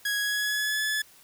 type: tone with pitch glide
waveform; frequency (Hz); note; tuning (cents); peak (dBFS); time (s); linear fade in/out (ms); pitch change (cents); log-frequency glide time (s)
sawtooth; 1661.2 to 1719.8; G#6 to A6; 0 to -40; -22; 0.05-1.02; 5; +60; 0.19-0.82
effects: white hiss -55 dBFS RMS until 1.23 s